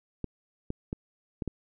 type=clicks; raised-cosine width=3 ms; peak=-19 dBFS; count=5; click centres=0.243 / 0.704 / 0.929 / 1.422 / 1.477 s; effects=none